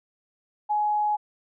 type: tone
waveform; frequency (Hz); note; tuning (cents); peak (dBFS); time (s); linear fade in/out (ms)
sine; 840; G#5; +19; -21; 0.69-1.17; 20
effects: none